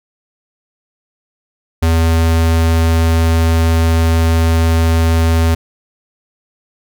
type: tone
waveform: square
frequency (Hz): 82.1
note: E2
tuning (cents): -6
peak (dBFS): -10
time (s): 1.82-5.55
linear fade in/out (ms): 10
effects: none